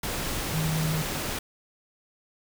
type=tone in noise; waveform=sine; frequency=157.6 Hz; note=D#3; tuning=23 cents sharp; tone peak=-25 dBFS; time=0.53-1.02 s; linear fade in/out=5 ms; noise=pink; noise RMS=-31 dBFS; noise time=0.03-1.39 s; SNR=+3 dB; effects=none